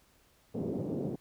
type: band-pass noise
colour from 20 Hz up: pink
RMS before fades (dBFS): -35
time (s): 0.54-1.16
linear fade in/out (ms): 10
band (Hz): 130 to 490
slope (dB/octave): 24
effects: pink hiss -66 dBFS RMS until 1.2 s